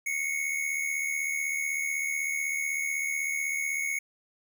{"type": "tone pair together", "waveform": "square", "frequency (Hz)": [2141, 2217], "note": ["C7", "C#7"], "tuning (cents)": [39, 0], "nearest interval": "minor second", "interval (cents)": 61, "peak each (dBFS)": [-35, -30], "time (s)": [0.06, 3.99], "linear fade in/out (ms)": 5, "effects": []}